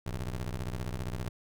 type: ring-modulated tone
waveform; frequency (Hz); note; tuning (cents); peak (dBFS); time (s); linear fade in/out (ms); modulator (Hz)
25% pulse; 62.5; B1; +21; -27; 0.06-1.29; 5; 38.8
effects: none